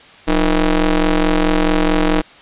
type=ring-modulated tone; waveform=sawtooth; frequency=163.3 Hz; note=E3; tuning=16 cents flat; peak=-5 dBFS; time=0.27-2.22 s; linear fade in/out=20 ms; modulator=141 Hz; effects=white hiss -42 dBFS RMS until 2.41 s + resampled to 8000 Hz